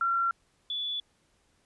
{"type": "tone pair in turn", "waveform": "sine", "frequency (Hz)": [1367, 3445], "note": ["F6", "A7"], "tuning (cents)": [-37, -37], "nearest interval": "octave + major third", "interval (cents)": 1600, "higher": "second", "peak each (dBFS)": [-24, -30], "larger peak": "first", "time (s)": [[0.01, 0.31], [0.7, 1]], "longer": "neither", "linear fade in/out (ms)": 2, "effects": ["pink hiss -69 dBFS RMS until 1.65 s", "resampled to 24000 Hz"]}